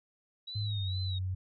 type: tone with vibrato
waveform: sine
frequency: 3864 Hz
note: B7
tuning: 39 cents flat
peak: -39 dBFS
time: 0.47-1.19 s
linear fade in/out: 10 ms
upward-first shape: sine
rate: 2.3 Hz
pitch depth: 82 cents each way
type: tone with pitch glide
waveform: sine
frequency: 103.83 to 93.04 Hz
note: G#2 to F#2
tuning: 0 to +10 cents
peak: -31 dBFS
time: 0.55-1.35 s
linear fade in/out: 10 ms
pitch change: -190 cents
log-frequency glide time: 0.73-0.89 s
effects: none